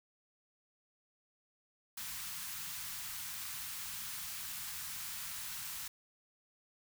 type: band-stop noise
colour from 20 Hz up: white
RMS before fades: -43 dBFS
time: 1.97-5.88 s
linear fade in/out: 5 ms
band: 190 to 940 Hz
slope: 24 dB/octave
effects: none